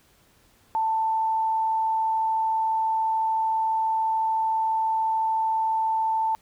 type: tone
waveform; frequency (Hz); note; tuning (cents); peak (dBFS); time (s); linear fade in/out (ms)
sine; 887; A5; +14; -21; 0.75-6.35; 0
effects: pink hiss -60 dBFS RMS until 6.41 s